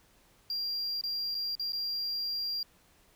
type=tone with dropouts; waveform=triangle; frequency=4765 Hz; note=D8; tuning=24 cents sharp; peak=-30 dBFS; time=0.5-2.63 s; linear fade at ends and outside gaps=2 ms; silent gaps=1.012-1.037 / 1.346-1.35 / 1.553-1.596 / 1.722-1.731 s; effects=pink hiss -64 dBFS RMS until 3.15 s